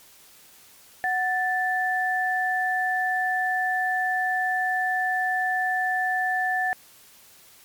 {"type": "tone pair together", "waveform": "sine", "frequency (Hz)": [740, 1760], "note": ["F#5", "A6"], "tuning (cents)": [0, 0], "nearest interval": "octave + minor third", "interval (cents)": 1500, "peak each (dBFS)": [-25, -24], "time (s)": [1.04, 6.73], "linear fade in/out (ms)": 0, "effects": ["white hiss -52 dBFS RMS until 7.64 s", "MP3 96 kbps"]}